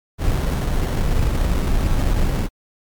brown noise with sample-and-hold, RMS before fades -18 dBFS, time 0.18-2.49 s, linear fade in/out 50 ms, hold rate 2450 Hz, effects MP3 96 kbps

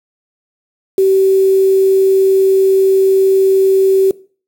sine tone with quantisation, 384.4 Hz, G4, 34 cents flat, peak -7 dBFS, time 0.98-4.11 s, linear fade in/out 2 ms, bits 5, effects noise-tail reverb RT60 0.4 s tail -20 dB re dry

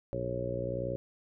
harmonic tone, 60.8 Hz, B1, 26 cents flat, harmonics 1 / 2 / 3 / 4 / 5 / 6 / 7 / 8 / 9, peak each -45 / -38 / -43 / -47 / -44 / -42 / -42 / -44 / -35 dBFS, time 0.13-0.96 s, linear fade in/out 0 ms, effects none

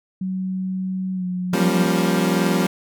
sine tone with pitch glide, 187.3 to 181.44 Hz, F#3 to F#3, +21 to -34 cents, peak -22 dBFS, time 0.21-1.86 s, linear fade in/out 5 ms, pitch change -55 cents, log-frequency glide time 1.14-1.25 s
30% pulse chord, G half-diminished seventh, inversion third, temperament equal with one note detuned, 174.61 / 196 / 237.7 / 277.2 Hz, F3 / G3 / Bb3 / Db4, 0 / 0 / +34 / 0 cents, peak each -18 / -19 / -22 / -23 dBFS, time 1.53-2.67 s, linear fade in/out 5 ms
effects none

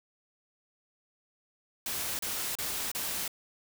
white noise bursts, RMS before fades -34 dBFS, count 4, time 1.86-3.279 s, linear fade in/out 2 ms, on 330 ms, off 33 ms, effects none

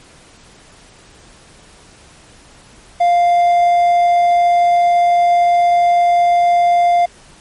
triangle tone, 698.5 Hz, F5, in tune, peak -7 dBFS, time 3-7.06 s, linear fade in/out 10 ms, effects pink hiss -44 dBFS RMS until 7.4 s + MP3 48 kbps

